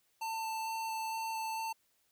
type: tone with vibrato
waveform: square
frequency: 892 Hz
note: A5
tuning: 23 cents sharp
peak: -36 dBFS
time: 0.21-1.73 s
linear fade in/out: 10 ms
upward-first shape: square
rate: 2.2 Hz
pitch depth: 8 cents each way
effects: white hiss -74 dBFS RMS until 2.11 s